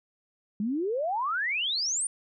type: exponential sweep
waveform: sine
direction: up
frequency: 197.2 to 9430 Hz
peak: -26 dBFS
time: 0.6-2.07 s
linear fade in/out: 2 ms
effects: none